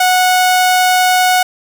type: tone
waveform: sawtooth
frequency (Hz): 735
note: F#5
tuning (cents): -12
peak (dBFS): -5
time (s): 0-1.43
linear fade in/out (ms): 5
effects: 7-bit